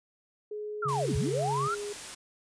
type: tone with pitch glide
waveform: sine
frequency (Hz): 421.1 to 411.2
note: G#4 to G#4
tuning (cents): +24 to -17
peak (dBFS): -34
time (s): 0.51-1.93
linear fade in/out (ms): 5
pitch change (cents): -41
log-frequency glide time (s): 1.55-1.63
type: linear two-way sweep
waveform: sine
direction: down then up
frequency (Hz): 1429 to 59.8 to 1429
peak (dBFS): -28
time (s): 0.82-1.75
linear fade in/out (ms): 10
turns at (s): 1.16
type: tone with vibrato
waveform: sine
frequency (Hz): 138.5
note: C#3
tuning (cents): -1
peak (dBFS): -32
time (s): 0.85-1.68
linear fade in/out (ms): 10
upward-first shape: triangle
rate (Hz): 7.7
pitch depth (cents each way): 16
type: noise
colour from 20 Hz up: white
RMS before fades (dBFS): -41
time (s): 0.88-2.15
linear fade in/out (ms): 10
effects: resampled to 22050 Hz